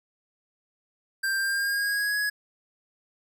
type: tone with pitch glide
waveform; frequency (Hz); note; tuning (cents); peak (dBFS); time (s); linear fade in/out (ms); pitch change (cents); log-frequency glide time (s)
square; 1581 to 1675; G6 to G#6; +14 to +14; -25; 1.23-2.3; 10; +100; 1.38-2.17
effects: none